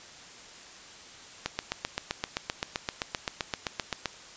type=click train; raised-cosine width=0.2 ms; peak=-11 dBFS; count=21; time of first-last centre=1.46-4.057 s; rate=7.7 Hz; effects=white hiss -48 dBFS RMS until 4.36 s + resampled to 16000 Hz